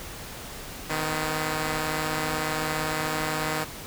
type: tone pair together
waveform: 5% pulse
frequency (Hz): 155.56 / 252.3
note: D#3 / B3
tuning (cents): 0 / +37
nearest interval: minor sixth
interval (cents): 837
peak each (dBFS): -16 / -21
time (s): 0.89-3.65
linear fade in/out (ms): 20
effects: pink hiss -39 dBFS RMS until 3.86 s